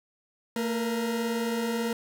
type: tone pair together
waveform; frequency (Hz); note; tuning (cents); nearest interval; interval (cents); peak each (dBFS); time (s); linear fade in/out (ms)
40% pulse; 227.2 / 472.7; A#3 / A#4; -44 / +24; octave + minor second; 1268; -28 / -30; 0.56-1.93; 2
effects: none